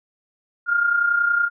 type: tone pair together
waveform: sine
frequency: 1382.3 / 1413 Hz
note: F6 / F6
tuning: -18 / +20 cents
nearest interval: unison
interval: 38 cents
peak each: -24 / -17 dBFS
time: 0.66-1.5 s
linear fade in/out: 50 ms
effects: none